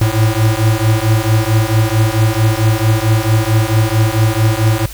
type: beating tone pair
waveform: square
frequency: 107.9 / 112.4 Hz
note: A2 / A2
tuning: -33 / +37 cents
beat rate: 4.5 Hz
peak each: -14 dBFS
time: 0.01-4.86 s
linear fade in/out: 5 ms
effects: added 50 Hz sine -29 dBFS peak until 4.93 s + white hiss -33 dBFS RMS until 4.93 s